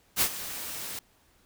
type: noise with ADSR envelope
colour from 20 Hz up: white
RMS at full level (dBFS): -22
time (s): 0.16-0.99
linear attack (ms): 53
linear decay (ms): 73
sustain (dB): -15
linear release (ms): 3
effects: pink hiss -64 dBFS RMS until 1.45 s